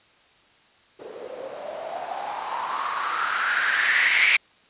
violet noise with low-pass filter sweep, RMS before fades -25 dBFS, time 0.99-4.37 s, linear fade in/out 10 ms, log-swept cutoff 430 to 2300 Hz, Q 6.7, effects white hiss -57 dBFS RMS until 4.69 s + resampled to 8000 Hz

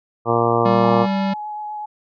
harmonic tone, 117 Hz, A#2, 7 cents sharp, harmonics 1 / 2 / 3 / 4 / 5 / 6 / 7 / 8 / 9 / 10, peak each -24 / -26 / -23 / -20 / -25 / -23 / -26 / -25 / -26 / -23 dBFS, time 0.25-1.07 s, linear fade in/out 50 ms
square tone, 195 Hz, G3, 9 cents flat, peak -19 dBFS, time 0.65-1.34 s, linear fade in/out 10 ms
sine tone with vibrato, 844 Hz, G#5, 28 cents sharp, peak -26 dBFS, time 0.82-1.86 s, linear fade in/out 10 ms, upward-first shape triangle, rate 8 Hz, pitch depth 14 cents each way
effects resampled to 11025 Hz

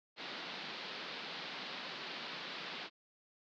white band-pass noise, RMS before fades -45 dBFS, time 0.16-2.9 s, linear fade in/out 50 ms, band 150 to 4500 Hz, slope 48 dB/octave, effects none

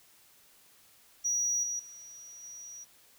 sine tone with level steps, 5790 Hz, F#8, 38 cents flat, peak -25 / -31 / -46 / -43 dBFS, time 1.24-2.85 s, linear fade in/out 20 ms, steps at 1.63 / 1.79 / 2.43 s, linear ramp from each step 5 ms, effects tanh soft clip ceiling -25 dBFS + white hiss -61 dBFS RMS until 3.18 s

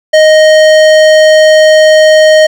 sine tone with hard clipping, 622.3 Hz, D#5, in tune, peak -3 dBFS, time 0.13-2.47 s, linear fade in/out 10 ms, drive 16 dB, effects none

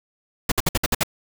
pink noise bursts, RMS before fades -19 dBFS, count 7, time 0.49-1.034 s, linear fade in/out 5 ms, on 28 ms, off 58 ms, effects none

